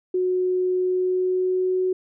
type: tone with pitch glide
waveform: sine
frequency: 366.6 to 370.4 Hz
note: F#4 to F#4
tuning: -16 to +2 cents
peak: -19 dBFS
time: 0.14-1.93 s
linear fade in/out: 5 ms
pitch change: +18 cents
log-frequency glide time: 0.78-1.81 s
effects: none